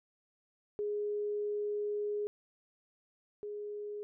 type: tone pair in turn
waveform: sine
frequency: 415.3 / 415.3 Hz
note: G#4 / G#4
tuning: 0 / 0 cents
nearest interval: unison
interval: 0 cents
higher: neither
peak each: -32 / -38 dBFS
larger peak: first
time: 0.79-2.27 / 3.43-4.03 s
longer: first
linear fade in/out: 0 ms
effects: none